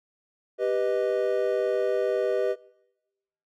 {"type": "chord", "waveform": "triangle", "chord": "G augmented", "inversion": "none", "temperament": "equal", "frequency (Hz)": [392, 493.9, 622.3], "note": ["G4", "B4", "D#5"], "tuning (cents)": [0, 0, 0], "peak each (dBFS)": [-25, -24, -26], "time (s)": [0.58, 2.56], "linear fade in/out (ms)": 50, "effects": ["noise-tail reverb RT60 1.0 s tail -23 dB re dry"]}